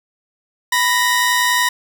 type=tone pair together; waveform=sawtooth; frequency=987.8 / 1864.7 Hz; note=B5 / A#6; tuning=0 / 0 cents; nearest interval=major seventh; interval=1100 cents; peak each=-13 dBFS; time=0.72-1.69 s; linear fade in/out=5 ms; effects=none